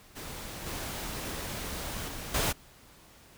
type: noise with level steps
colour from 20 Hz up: pink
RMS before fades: -41 / -37 / -40 / -28 dBFS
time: 0.15-2.53 s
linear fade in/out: 20 ms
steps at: 0.66 / 2.08 / 2.34 s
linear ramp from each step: 5 ms
effects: pink hiss -56 dBFS RMS until 3.37 s